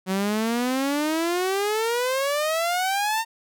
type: exponential sweep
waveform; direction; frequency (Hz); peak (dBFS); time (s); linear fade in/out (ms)
sawtooth; up; 185 to 919; -18; 0.06-3.25; 50
effects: none